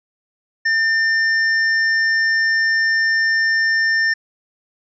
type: tone with hard clipping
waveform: sine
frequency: 1800 Hz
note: A6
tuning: 39 cents sharp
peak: -16 dBFS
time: 0.65-4.14 s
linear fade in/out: 10 ms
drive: 11 dB
effects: resampled to 16000 Hz